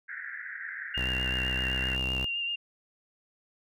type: band-pass noise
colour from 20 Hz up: pink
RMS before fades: -39 dBFS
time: 0.08-1.97 s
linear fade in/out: 20 ms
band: 1500 to 2000 Hz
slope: 96 dB/octave
type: tone with vibrato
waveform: sine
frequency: 2794 Hz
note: F7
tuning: in tune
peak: -29 dBFS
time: 0.94-2.56 s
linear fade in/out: 10 ms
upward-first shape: sine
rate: 7.8 Hz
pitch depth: 24 cents each way
type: tone with pitch glide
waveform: sawtooth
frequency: 63.6 to 64.41 Hz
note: C2 to C2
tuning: -48 to -27 cents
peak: -28 dBFS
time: 0.97-2.25 s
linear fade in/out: 0 ms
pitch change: +21 cents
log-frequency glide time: 1.52-1.69 s
effects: none